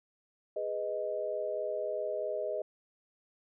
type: chord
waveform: sine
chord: G# minor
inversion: none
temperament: just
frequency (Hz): 415.3 / 498.4 / 623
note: G#4 / B4 / D#5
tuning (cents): 0 / +16 / +2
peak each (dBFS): -38 / -38 / -34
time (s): 0.56-2.62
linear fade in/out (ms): 5
effects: none